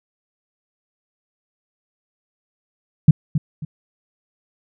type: tone with echo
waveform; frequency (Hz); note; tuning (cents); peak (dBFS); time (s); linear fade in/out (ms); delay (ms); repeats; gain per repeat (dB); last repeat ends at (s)
sine; 152.5; D#3; -34; -3; 3.08-3.11; 5; 270; 2; -11; 3.65
effects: none